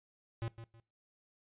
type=tone with echo; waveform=square; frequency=114.9 Hz; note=A#2; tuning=25 cents flat; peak=-36 dBFS; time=0.42-0.48 s; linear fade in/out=0 ms; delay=160 ms; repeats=2; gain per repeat=-11 dB; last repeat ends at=0.8 s; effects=noise-tail reverb RT60 0.3 s tail -21 dB re dry + resampled to 8000 Hz